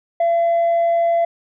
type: tone with tanh clipping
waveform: triangle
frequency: 678 Hz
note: E5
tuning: 49 cents sharp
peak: -14 dBFS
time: 0.2-1.25 s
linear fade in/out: 5 ms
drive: 6 dB
effects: none